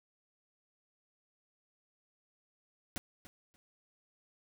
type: noise with echo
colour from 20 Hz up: pink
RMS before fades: -38 dBFS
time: 2.96-2.98 s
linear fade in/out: 0 ms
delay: 290 ms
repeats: 2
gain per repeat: -15 dB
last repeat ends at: 3.56 s
effects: none